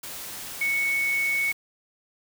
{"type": "tone in noise", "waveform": "sine", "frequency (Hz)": 2217, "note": "C#7", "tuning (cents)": 0, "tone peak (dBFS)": -22, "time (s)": [0.61, 1.52], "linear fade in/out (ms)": 5, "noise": "white", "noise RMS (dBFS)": -37, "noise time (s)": [0.03, 1.53], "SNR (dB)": 12, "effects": []}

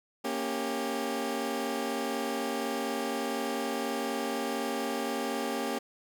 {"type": "chord", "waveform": "20% pulse", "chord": "G diminished", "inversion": "first", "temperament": "equal with one note detuned", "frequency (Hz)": [233.1, 277.2, 395], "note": ["Bb3", "Db4", "G4"], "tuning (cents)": [0, 0, 13], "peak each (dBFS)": -30, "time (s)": [0.24, 5.79], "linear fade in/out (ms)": 10, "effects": []}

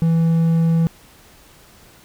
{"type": "tone", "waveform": "triangle", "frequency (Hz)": 164.81, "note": "E3", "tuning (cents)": 0, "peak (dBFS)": -11, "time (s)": [0.02, 0.87], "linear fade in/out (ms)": 0, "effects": ["pink hiss -48 dBFS RMS until 2.04 s"]}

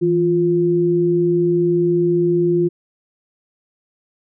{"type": "tone pair together", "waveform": "sine", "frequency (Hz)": [164.81, 349.7], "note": ["E3", "F4"], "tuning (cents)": [0, 2], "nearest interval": "octave + minor second", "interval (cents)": 1302, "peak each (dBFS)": [-20, -14], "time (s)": [0.01, 2.69], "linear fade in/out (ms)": 20, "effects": []}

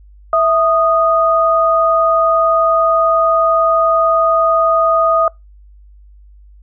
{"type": "tone pair together", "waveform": "sine", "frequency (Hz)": [657, 1238.9], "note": ["E5", "D#6"], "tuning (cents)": [-6, -8], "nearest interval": "major seventh", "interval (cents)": 1098, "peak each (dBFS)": -12, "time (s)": [0.33, 5.28], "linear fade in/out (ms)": 2, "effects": ["noise-tail reverb RT60 0.2 s tail -26 dB re dry", "added 50 Hz sine -39 dBFS peak until 6.62 s"]}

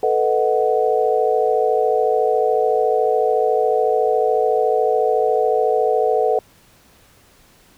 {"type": "chord", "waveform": "sine", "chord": "B dominant seventh", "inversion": "third", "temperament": "equal", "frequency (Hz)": [440, 493.9, 622.3, 740], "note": ["A4", "B4", "D#5", "F#5"], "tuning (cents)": [0, 0, 0, 0], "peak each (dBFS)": [-18, -20, -23, -20], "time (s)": [0.03, 6.39], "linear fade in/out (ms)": 2, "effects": ["pink hiss -52 dBFS RMS until 7.77 s"]}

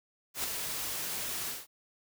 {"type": "noise with ADSR envelope", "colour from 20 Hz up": "white", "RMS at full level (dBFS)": -31, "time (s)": [0.34, 1.67], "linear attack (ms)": 100, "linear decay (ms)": 4, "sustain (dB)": -5, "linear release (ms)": 190, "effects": []}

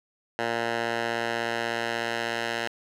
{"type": "tone with band-pass filter sweep", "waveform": "10% pulse", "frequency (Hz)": 116.54, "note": "A#2", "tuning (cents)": 0, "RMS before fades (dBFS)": -29, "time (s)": [0.39, 2.68], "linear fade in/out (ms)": 0, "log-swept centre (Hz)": [1300, 2100], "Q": 0.76, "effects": []}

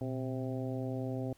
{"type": "harmonic tone with a mistuned harmonic", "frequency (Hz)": 130.81, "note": "C3", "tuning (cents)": 0, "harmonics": [1, 2, 3, 4, 5, 6], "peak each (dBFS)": [-37, -38, -43, -43, -45, -51], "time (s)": [0.01, 1.33], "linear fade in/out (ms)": 2, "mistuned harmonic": 1, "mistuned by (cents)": -120, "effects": ["pink hiss -66 dBFS RMS until 1.37 s"]}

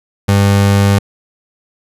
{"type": "tone", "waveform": "30% pulse", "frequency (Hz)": 100, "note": "G2", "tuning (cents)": 35, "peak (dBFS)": -5, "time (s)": [0.28, 0.99], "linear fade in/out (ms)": 10, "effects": ["resampled to 32000 Hz"]}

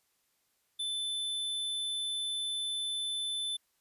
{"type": "tone", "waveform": "square", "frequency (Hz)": 3520, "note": "A7", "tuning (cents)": 0, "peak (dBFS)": -33, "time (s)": [0.79, 3.57], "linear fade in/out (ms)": 10, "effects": ["white hiss -75 dBFS RMS until 3.8 s", "resampled to 32000 Hz"]}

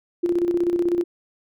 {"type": "tone with tremolo", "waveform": "sine", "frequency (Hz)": 347.2, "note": "F4", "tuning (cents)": -10, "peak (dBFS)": -16, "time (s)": [0.23, 1.04], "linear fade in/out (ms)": 10, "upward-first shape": "square", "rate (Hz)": 16, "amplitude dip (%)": 55, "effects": []}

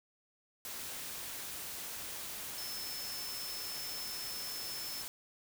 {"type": "tone in noise", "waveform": "sine", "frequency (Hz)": 5274, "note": "E8", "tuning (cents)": 0, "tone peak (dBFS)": -42, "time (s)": [2.58, 5.02], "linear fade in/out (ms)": 0, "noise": "white", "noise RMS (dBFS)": -43, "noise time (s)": [0.65, 5.08], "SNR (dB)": -2, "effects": []}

